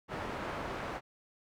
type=low-pass noise; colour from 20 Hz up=white; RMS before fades=-39 dBFS; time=0.08-1.01 s; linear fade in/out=50 ms; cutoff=1200 Hz; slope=12 dB/octave; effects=none